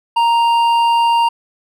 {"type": "tone with hard clipping", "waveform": "triangle", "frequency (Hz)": 932.3, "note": "A#5", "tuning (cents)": 0, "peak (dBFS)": -12, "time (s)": [0.16, 1.29], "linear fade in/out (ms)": 10, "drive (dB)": 11, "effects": []}